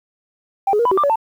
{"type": "tone with pitch steps", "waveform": "sine", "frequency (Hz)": [786, 419.3, 472.4, 994, 382.1, 1186, 567, 892], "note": ["G5", "G#4", "A#4", "B5", "G4", "D6", "C#5", "A5"], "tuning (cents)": [4, 17, 23, 11, -44, 17, 39, 23], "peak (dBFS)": -12, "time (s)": [0.67, 1.158], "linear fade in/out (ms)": 5, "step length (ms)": 61, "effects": ["tanh soft clip ceiling -8 dBFS", "8-bit"]}